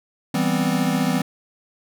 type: chord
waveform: square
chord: C major seventh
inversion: first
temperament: equal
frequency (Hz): 164.81 / 196 / 246.9 / 261.6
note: E3 / G3 / B3 / C4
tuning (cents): 0 / 0 / 0 / 0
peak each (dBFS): -25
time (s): 0.34-1.22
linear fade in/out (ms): 5
effects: none